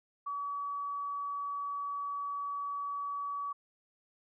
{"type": "tone", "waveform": "sine", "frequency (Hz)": 1139, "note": "C#6", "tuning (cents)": 47, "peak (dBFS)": -34, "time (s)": [0.26, 3.53], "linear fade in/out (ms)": 10, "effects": []}